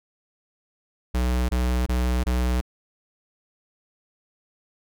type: tone bursts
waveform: square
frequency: 61.8 Hz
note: B1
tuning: 2 cents sharp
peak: -21 dBFS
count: 4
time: 1.14-2.612 s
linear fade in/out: 10 ms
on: 350 ms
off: 24 ms
effects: none

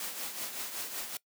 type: noise with tremolo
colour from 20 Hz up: white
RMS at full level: -36 dBFS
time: 0-1.17 s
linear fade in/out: 2 ms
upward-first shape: triangle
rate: 5.3 Hz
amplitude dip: 60%
effects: noise-tail reverb RT60 0.1 s tail -21 dB re dry + high-pass 200 Hz 12 dB/octave

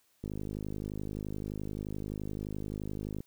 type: click train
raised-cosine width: 3 ms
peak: -25 dBFS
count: 154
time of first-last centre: 0.24-3.205 s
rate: 51.6 Hz
effects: white hiss -70 dBFS RMS until 3.26 s

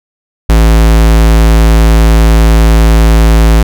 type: tone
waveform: square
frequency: 55 Hz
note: A1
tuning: in tune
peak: -3 dBFS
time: 0.49-3.63 s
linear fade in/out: 5 ms
effects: none

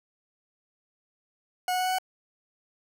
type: tone with pitch steps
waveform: 40% pulse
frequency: 730 / 734.2 / 738.5 / 742.8 / 747.1 Hz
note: F#5 / F#5 / F#5 / F#5 / F#5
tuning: -24 / -14 / -3 / +7 / +17 cents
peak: -24 dBFS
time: 1.68-1.985 s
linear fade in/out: 2 ms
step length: 61 ms
effects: none

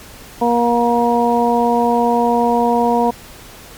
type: harmonic tone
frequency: 237.4 Hz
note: A#3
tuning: 32 cents sharp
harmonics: 1 / 2 / 3 / 4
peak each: -17 / -17 / -17 / -17 dBFS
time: 0.41-3.11 s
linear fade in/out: 10 ms
effects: pink hiss -38 dBFS RMS until 3.77 s + MP3 96 kbps

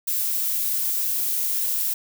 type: noise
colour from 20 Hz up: violet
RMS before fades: -24 dBFS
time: 0.07-1.94 s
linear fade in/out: 10 ms
effects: none

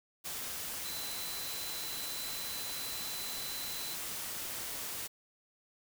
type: tone in noise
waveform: sine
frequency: 4026 Hz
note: B7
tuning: 33 cents sharp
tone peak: -43 dBFS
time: 0.84-3.96 s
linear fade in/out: 20 ms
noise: white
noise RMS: -40 dBFS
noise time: 0.24-5.08 s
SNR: -6 dB
effects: none

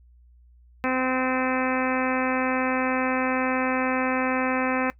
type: harmonic tone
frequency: 257.9 Hz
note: C4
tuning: 25 cents flat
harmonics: 1 / 2 / 3 / 4 / 5 / 6 / 7 / 8 / 9 / 10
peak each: -26 / -29 / -31 / -32 / -33 / -34 / -34 / -35 / -36 / -36 dBFS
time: 0.84-4.9 s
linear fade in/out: 0 ms
effects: noise-tail reverb RT60 0.1 s tail -20 dB re dry + added 60 Hz sine -51 dBFS peak until 4.99 s

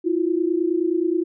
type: tone pair together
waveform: sine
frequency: 327 / 356.5 Hz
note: E4 / F4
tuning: -14 / +36 cents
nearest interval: minor second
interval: 150 cents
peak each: -21 dBFS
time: 0.04-1.24 s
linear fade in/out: 20 ms
effects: none

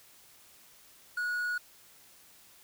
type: tone with quantisation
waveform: triangle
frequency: 1458 Hz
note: F#6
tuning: 26 cents flat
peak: -28 dBFS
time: 1.17-1.58 s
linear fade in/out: 5 ms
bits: 9
effects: white hiss -58 dBFS RMS until 2.63 s

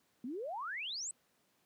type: exponential sweep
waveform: sine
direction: up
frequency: 227.2 to 8372 Hz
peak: -38 dBFS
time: 0.24-1.11 s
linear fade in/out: 2 ms
effects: pink hiss -74 dBFS RMS until 1.65 s + high-pass 150 Hz 12 dB/octave

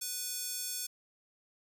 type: tone with high-pass filter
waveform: square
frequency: 493.9 Hz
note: B4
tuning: in tune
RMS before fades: -38 dBFS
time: 0.01-0.87 s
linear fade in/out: 10 ms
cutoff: 6500 Hz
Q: 1.1
effects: none

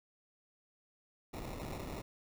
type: noise with sample-and-hold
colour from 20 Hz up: pink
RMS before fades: -43 dBFS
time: 1.33-2.02 s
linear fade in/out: 10 ms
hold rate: 1575 Hz
effects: none

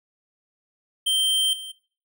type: tone with level steps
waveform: square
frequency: 3136 Hz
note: G7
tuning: in tune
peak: -20 / -35 dBFS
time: 1.06-1.72 s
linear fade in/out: 10 ms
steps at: 1.53 s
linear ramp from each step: 2 ms
effects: noise-tail reverb RT60 0.4 s tail -18 dB re dry

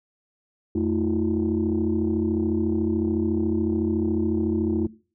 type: tone cluster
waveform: sine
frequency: 87.5 / 219.7 / 321 / 354.9 Hz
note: F2 / A3 / E4 / F4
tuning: +4 / -2 / -46 / +28 cents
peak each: -28 / -25 / -24 / -26 dBFS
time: 0.75-4.87 s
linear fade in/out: 5 ms
effects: noise-tail reverb RT60 0.4 s tail -20 dB re dry + tanh soft clip ceiling -14 dBFS

